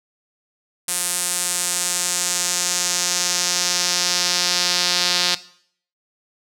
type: tone with band-pass filter sweep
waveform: sawtooth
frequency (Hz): 177.8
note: F3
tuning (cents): +31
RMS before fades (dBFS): -21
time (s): 0.88-5.35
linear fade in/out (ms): 5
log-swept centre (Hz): 9200 to 4500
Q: 2.2
effects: noise-tail reverb RT60 0.6 s tail -17 dB re dry